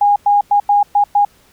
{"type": "tone bursts at uneven times", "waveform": "sine", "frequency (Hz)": 818, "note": "G#5", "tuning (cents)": -26, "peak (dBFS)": -8, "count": 6, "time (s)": [[0.01, 0.16], [0.26, 0.41], [0.51, 0.6], [0.69, 0.83], [0.95, 1.04], [1.15, 1.25]], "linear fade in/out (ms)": 5, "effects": ["pink hiss -51 dBFS RMS until 1.52 s"]}